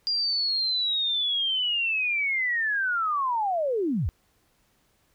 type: linear sweep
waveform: sine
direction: down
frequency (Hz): 4830 to 58.27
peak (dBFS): -23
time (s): 0.07-4.09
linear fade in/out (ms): 0
effects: pink hiss -67 dBFS RMS until 5.14 s